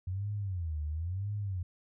sine tone with vibrato, 88.4 Hz, F2, 22 cents sharp, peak -32 dBFS, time 0.07-1.63 s, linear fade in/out 5 ms, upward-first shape sine, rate 0.98 Hz, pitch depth 280 cents each way, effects none

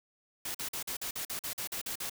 white noise bursts, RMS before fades -37 dBFS, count 12, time 0.45-2.097 s, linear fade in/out 5 ms, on 96 ms, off 45 ms, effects none

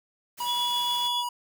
white noise, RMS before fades -42 dBFS, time 0.37-1.09 s, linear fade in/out 20 ms
square tone, 969 Hz, B5, 33 cents flat, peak -29 dBFS, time 0.4-1.29 s, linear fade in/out 5 ms
sine tone with tremolo, 3399 Hz, G#7, 39 cents sharp, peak -25 dBFS, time 0.45-1.24 s, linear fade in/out 50 ms, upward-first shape triangle, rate 7 Hz, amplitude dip 30%
effects none

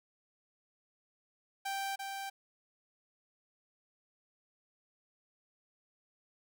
sawtooth tone with echo, 784 Hz, G5, in tune, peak -31 dBFS, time 1.65-1.96 s, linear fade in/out 10 ms, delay 340 ms, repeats 1, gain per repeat -4 dB, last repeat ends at 2.3 s, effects none

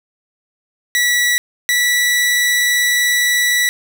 sawtooth tone pair in turn, 1947 / 1953.9 Hz, B6 / B6, -25 / -19 cents, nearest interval unison, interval 6 cents, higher second, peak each -9 dBFS, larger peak neither, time 0.95-1.38 / 1.69-3.69 s, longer second, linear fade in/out 0 ms, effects none

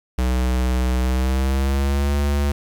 square tone with pitch glide, 63 to 71.54 Hz, B1 to D2, +35 to -45 cents, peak -18 dBFS, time 0.18-2.52 s, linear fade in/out 5 ms, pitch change +220 cents, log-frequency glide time 1-2.16 s, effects 8-bit

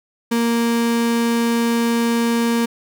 35% pulse tone, 233.1 Hz, A#3, in tune, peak -14 dBFS, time 0.31-2.66 s, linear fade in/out 10 ms, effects none

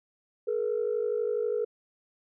sine tone pair together, 426.3 / 478.5 Hz, G#4 / A#4, +45 / +45 cents, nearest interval major second, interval 200 cents, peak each -28 dBFS, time 0.47-1.65 s, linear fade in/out 10 ms, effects tanh soft clip ceiling -20 dBFS

